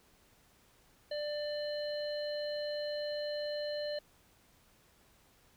harmonic tone with a mistuned harmonic, 592 Hz, D5, 14 cents sharp, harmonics 1 / 3 / 5 / 7, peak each -35 / -48 / -50 / -44 dBFS, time 1.11-3.99 s, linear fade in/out 5 ms, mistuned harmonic 5, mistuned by +18 cents, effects pink hiss -66 dBFS RMS until 5.56 s

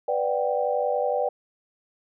sine chord, G major seventh, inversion first, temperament equal with one note detuned, 493.9 / 587.3 / 733.2 / 784 Hz, B4 / D5 / F#5 / G5, 0 / 0 / -16 / 0 cents, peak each -26 / -26 / -32 / -28 dBFS, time 0.08-1.29 s, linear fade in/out 5 ms, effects none

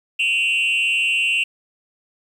sine tone with frequency modulation, 2739 Hz, F7, 34 cents flat, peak -14 dBFS, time 0.19-1.44 s, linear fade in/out 10 ms, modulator 210 Hz, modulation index 0.82, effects tanh soft clip ceiling -15 dBFS + 8-bit

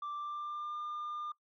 sine tone with pitch glide, 1174.7 to 1203.5 Hz, D6 to D6, 0 to +42 cents, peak -35 dBFS, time 0.02-1.32 s, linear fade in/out 5 ms, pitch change +42 cents, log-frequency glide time 0.14-0.77 s, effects noise-tail reverb RT60 0.1 s tail -21 dB re dry + tanh soft clip ceiling -36 dBFS

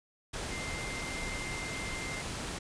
sine tone in noise, 2093 Hz, C7, in tune, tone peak -40 dBFS, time 0.51-2.22 s, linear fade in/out 10 ms, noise pink, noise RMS -38 dBFS, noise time 0.33-2.59 s, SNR -5 dB, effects resampled to 22050 Hz

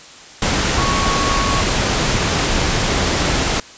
sine tone in noise, 1108.7 Hz, C#6, in tune, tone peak -20 dBFS, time 0.78-1.61 s, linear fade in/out 2 ms, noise pink, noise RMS -17 dBFS, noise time 0.42-3.6 s, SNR -6 dB, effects white hiss -39 dBFS RMS until 3.77 s + resampled to 16000 Hz

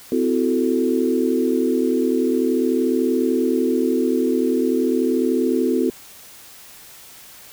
sine chord, F# half-diminished seventh, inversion second, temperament equal with one note detuned, 256.1 / 329.6 / 370 / 440 Hz, C4 / E4 / F#4 / A4, -37 / 0 / 0 / 0 cents, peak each -20 / -23 / -22 / -23 dBFS, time 0.12-5.9 s, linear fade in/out 2 ms, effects white hiss -43 dBFS RMS until 7.52 s

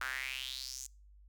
sawtooth tone with high-pass filter sweep, 130.81 Hz, C3, in tune, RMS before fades -41 dBFS, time 0.01-0.87 s, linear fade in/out 2 ms, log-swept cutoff 1400 to 7100 Hz, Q 5, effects noise-tail reverb RT60 0.4 s tail -26 dB re dry + added 50 Hz sine -56 dBFS peak until 1.28 s

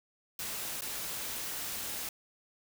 white noise with dropouts, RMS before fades -38 dBFS, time 0.39-2.09 s, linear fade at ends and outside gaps 2 ms, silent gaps 0.809-0.819 s, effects none

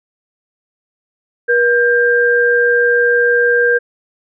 sine tone pair together, 480 / 1593.2 Hz, B4 / G6, -49 / +28 cents, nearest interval octave + major sixth, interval 2077 cents, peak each -12 dBFS, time 1.48-3.79 s, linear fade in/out 20 ms, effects none

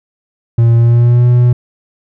triangle tone with pitch glide, 116.5 to 122.29 Hz, A#2 to B2, -1 to -17 cents, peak -3 dBFS, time 0.58-1.53 s, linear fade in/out 5 ms, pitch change +84 cents, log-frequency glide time 0.76-1.27 s, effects none

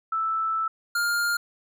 sine / square tone pair in turn, 1318.5 / 1406.2 Hz, E6 / F6, 0 / +11 cents, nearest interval minor second, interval 111 cents, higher second, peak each -23 dBFS, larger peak neither, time 0.12-0.68 / 0.95-1.37 s, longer first, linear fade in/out 5 ms, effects none

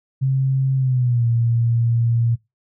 sine tone with pitch glide, 133.5 to 116.89 Hz, C3 to A#2, +35 to +5 cents, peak -15 dBFS, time 0.21-2.36 s, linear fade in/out 20 ms, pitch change -230 cents, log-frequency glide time 0.76-1.26 s, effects noise-tail reverb RT60 0.2 s tail -21 dB re dry

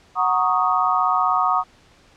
sine chord, D# minor seventh, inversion first, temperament equal, 740 / 932.3 / 1108.7 / 1244.5 Hz, F#5 / A#5 / C#6 / D#6, 0 / 0 / 0 / 0 cents, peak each -22 / -24 / -22 / -20 dBFS, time 0.15-1.64 s, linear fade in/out 50 ms, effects pink hiss -53 dBFS RMS until 2.16 s + low-pass 6000 Hz 12 dB/octave

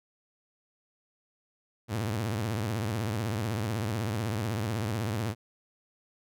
sawtooth tone with vibrato, 108.8 Hz, A2, 19 cents flat, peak -25 dBFS, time 1.88-5.35 s, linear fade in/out 50 ms, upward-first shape triangle, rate 16 Hz, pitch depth 230 cents each way, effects none

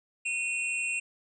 square tone pair together, 2489 / 2721 Hz, D#7 / F7, 0 / -46 cents, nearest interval major second, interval 154 cents, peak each -34 / -31 dBFS, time 0.25-1 s, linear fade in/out 10 ms, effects resampled to 24000 Hz

